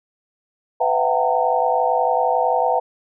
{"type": "tone cluster", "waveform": "sine", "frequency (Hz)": [501, 663, 730, 781, 913], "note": ["B4", "E5", "F#5", "G5", "A#5"], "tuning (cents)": [25, 10, -24, -7, -36], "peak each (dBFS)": -22, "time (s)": [0.8, 2.8], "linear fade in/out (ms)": 10, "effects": []}